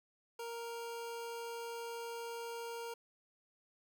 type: tone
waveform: 25% pulse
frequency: 466.2 Hz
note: A#4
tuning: in tune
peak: -38 dBFS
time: 0.39-2.94 s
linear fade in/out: 5 ms
effects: 11-bit